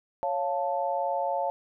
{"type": "chord", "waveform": "sine", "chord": "Db augmented", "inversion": "none", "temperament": "equal", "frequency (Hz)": [554.4, 698.5, 880], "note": ["Db5", "F5", "A5"], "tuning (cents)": [0, 0, 0], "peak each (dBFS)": -30, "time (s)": [0.23, 1.5], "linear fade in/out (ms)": 0, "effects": []}